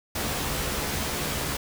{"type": "noise with comb filter", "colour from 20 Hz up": "pink", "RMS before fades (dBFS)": -29, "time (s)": [0.15, 1.57], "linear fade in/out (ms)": 5, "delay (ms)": 14, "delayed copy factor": 0.65, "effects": []}